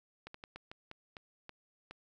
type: slowing click train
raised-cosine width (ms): 0.3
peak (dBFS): -30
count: 9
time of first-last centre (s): 0.27-1.91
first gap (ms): 74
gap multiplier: 1.28
effects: none